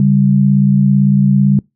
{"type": "tone pair together", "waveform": "sine", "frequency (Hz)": [139.9, 197.79], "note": ["C#3", "G3"], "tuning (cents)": [16, 16], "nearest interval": "tritone", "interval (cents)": 600, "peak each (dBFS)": -10, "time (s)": [0, 1.59], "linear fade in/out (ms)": 2, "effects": ["noise-tail reverb RT60 0.2 s tail -25 dB re dry"]}